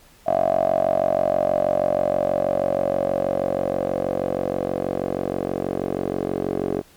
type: tone with band-pass filter sweep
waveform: 10% pulse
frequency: 46.25 Hz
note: F#1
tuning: in tune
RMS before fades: -22 dBFS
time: 0.26-6.82 s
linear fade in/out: 20 ms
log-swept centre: 660 to 430 Hz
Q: 9.4
effects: pink hiss -52 dBFS RMS until 6.96 s + MP3 96 kbps